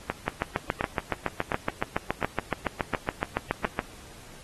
two click trains, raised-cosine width 0.5 ms, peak -10 / -11 dBFS, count 26 / 6, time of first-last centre 0.28-3.791 / 0.1-3.646 s, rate 7.12 / 1.41 Hz, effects pink hiss -49 dBFS RMS until 4.43 s + AAC 32 kbps

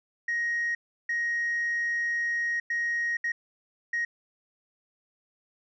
sine tone bursts at uneven times, 1879 Hz, A#6, 13 cents sharp, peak -24 dBFS, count 5, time 0.28-0.75 / 1.09-2.6 / 2.7-3.17 / 3.24-3.32 / 3.93-4.05 s, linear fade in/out 5 ms, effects tanh soft clip ceiling -23 dBFS

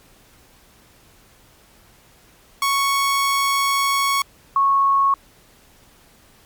sawtooth / sine tone pair in turn, 1108.7 / 1101 Hz, C#6 / C#6, 0 / -12 cents, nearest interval unison, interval 12 cents, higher first, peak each -13 dBFS, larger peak neither, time 2.62-4.22 / 4.56-5.14 s, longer first, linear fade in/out 2 ms, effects pink hiss -52 dBFS RMS until 6.45 s + MP3 96 kbps

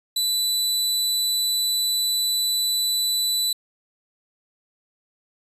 sawtooth tone, 3980 Hz, B7, 13 cents sharp, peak -17 dBFS, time 0.16-3.53 s, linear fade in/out 5 ms, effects resampled to 32000 Hz

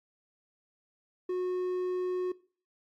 triangle tone, 364.6 Hz, F#4, 25 cents flat, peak -27 dBFS, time 1.29-2.32 s, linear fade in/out 5 ms, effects noise-tail reverb RT60 0.4 s tail -19 dB re dry + AAC 64 kbps

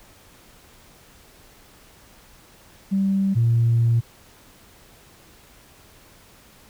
sine tone pair in turn, 194.8 / 116.4 Hz, G3 / A#2, -11 / -2 cents, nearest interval major sixth, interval 891 cents, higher first, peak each -17 / -14 dBFS, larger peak second, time 2.91-3.35 / 3.35-4.01 s, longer second, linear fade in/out 20 ms, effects tanh soft clip ceiling -11 dBFS + pink hiss -51 dBFS RMS until 6.69 s

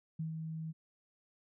sine tone with ADSR envelope, 160 Hz, D#3, 49 cents sharp, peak -34 dBFS, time 0.19-0.73 s, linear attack 8 ms, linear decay 120 ms, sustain -4 dB, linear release 29 ms, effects none

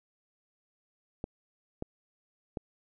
clicks, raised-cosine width 2 ms, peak -21 dBFS, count 3, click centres 1.241 / 1.824 / 2.572 s, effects none

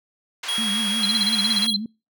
pink band-pass noise, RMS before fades -32 dBFS, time 0.43-1.67 s, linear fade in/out 5 ms, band 1300 to 4900 Hz, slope 12 dB/octave
square tone, 3300 Hz, G#7, 12 cents flat, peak -23 dBFS, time 0.48-1.74 s, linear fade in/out 10 ms
sine tone with vibrato, 213.8 Hz, A3, 49 cents flat, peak -26 dBFS, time 0.58-1.86 s, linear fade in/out 2 ms, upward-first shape triangle, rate 5.7 Hz, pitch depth 140 cents each way
sine tone bursts, 4100 Hz, C8, 36 cents flat, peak -18 dBFS, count 13, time 1.03-1.764 s, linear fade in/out 2 ms, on 26 ms, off 33 ms
effects noise-tail reverb RT60 0.3 s tail -26 dB re dry

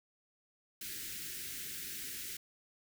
white band-stop noise, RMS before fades -43 dBFS, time 0.81-2.37 s, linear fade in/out 5 ms, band 420 to 1500 Hz, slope 48 dB/octave, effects none

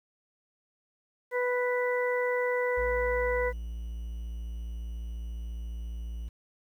harmonic tone, 494.1 Hz, B4, 1 cent sharp, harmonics 1 / 2 / 3 / 4, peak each -27 / -35 / -39 / -33 dBFS, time 1.31-3.53 s, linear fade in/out 50 ms
triangle tone, 57.2 Hz, A#1, 32 cents flat, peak -32 dBFS, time 2.77-6.29 s, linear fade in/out 10 ms
effects 10-bit

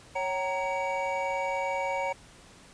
triangle tone cluster, 553 / 762 / 932 / 2264 Hz, C#5 / G5 / A#5 / C#7, -4 / -49 / -1 / +36 cents, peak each -30 / -34 / -30 / -34 dBFS, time 0.15-2.13 s, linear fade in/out 10 ms, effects pink hiss -53 dBFS RMS until 2.73 s + resampled to 22050 Hz

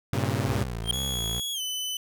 sawtooth chord, G diminished, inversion none, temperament equal with one note detuned, 98 / 116.54 / 135.27 Hz, G2 / Bb2 / Db3, 0 / 0 / -42 cents, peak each -25 dBFS, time 0.13-0.63 s, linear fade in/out 0 ms
20% pulse tone with vibrato, 61.4 Hz, B1, 9 cents flat, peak -26 dBFS, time 0.47-1.4 s, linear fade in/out 5 ms, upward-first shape sine, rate 2.2 Hz, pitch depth 180 cents each way
square tone with exponential growth, 3200 Hz, G7, 35 cents sharp, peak -19 dBFS, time 0.82-0.91 s, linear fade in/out 2 ms, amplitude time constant 18 ms
sawtooth tone with pitch glide, 3344 to 3014 Hz, G#7 to F#7, +11 to +31 cents, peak -26 dBFS, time 0.93-1.97 s, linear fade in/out 2 ms, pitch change -180 cents, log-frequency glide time 1.53-1.61 s
effects none

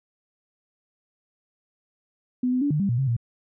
sine tone with pitch steps, 250.3 / 253 / 287.3 / 150.1 / 198.3 / 119.9 / 134.6 / 117.7 Hz, B3 / B3 / D4 / D3 / G3 / A#2 / C3 / A#2, +23 / +42 / -38 / +38 / +20 / +49 / +49 / +17 cents, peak -20 dBFS, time 2.43-3.166 s, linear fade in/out 5 ms, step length 92 ms, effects none

